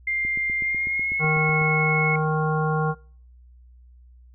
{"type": "tone with pitch glide", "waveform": "sine", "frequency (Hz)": [2100, 2188], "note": ["C7", "C#7"], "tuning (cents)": [6, -23], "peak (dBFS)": -22, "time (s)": [0.07, 2.16], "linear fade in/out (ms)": 5, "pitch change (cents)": 71, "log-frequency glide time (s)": [0.59, 1.24]}
{"type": "click train", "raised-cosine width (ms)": 3, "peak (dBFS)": -26, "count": 12, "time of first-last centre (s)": [0.25, 1.616], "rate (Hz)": 8.05}
{"type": "harmonic tone", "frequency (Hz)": 155.56, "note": "D#3", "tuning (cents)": 0, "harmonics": [1, 3, 5, 7, 9], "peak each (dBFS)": [-22, -27, -29, -30, -32], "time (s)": [1.19, 2.95], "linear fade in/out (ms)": 50}
{"effects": ["noise-tail reverb RT60 0.5 s tail -23 dB re dry", "added 61 Hz sine -47 dBFS peak until 4.34 s"]}